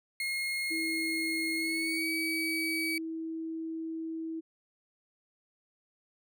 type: tone with pitch glide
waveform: 35% pulse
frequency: 2150 to 2278 Hz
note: C7 to C#7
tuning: +47 to +47 cents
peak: -29 dBFS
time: 0.2-2.98 s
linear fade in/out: 2 ms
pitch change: +100 cents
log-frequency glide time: 1.56-2.1 s
type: tone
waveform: sine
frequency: 324 Hz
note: E4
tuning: 30 cents flat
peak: -34 dBFS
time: 0.7-4.41 s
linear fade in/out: 20 ms
effects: none